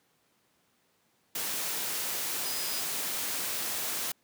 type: tone in noise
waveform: sine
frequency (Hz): 4978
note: D#8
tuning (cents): 0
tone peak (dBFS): -39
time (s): 2.45-2.81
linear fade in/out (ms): 5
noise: white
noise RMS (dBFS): -33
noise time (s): 1.35-4.12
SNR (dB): -9
effects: pink hiss -70 dBFS RMS until 4.23 s + high-pass 150 Hz 12 dB/octave